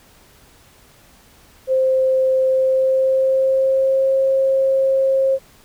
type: tone with pitch glide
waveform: sine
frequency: 523.3 to 535.2 Hz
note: C5 to C5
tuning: 0 to +39 cents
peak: -13 dBFS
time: 1.67-5.39 s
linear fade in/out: 50 ms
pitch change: +39 cents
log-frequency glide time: 2.47-4.12 s
effects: pink hiss -50 dBFS RMS until 5.64 s